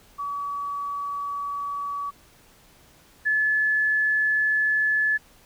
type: tone pair in turn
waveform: sine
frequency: 1139 / 1723.4 Hz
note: C#6 / A6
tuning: +47 / -36 cents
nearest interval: perfect fifth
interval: 717 cents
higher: second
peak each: -27 / -19 dBFS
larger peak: second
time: 0.18-2.11 / 3.25-5.18 s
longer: neither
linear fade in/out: 20 ms
effects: pink hiss -55 dBFS RMS until 5.45 s